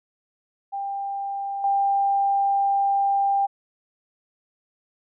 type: tone with level steps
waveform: sine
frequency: 794 Hz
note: G5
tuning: 22 cents sharp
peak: -26 / -18 dBFS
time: 0.72-3.47 s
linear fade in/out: 20 ms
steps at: 1.64 s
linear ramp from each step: 2 ms
effects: none